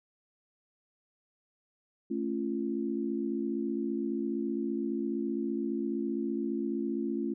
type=chord; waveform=sine; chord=A augmented; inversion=none; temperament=just; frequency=220 / 275 / 343.8 Hz; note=A3 / C#4 / E#4; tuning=0 / -14 / -27 cents; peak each=-34 dBFS; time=2.1-7.34 s; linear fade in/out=10 ms; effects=none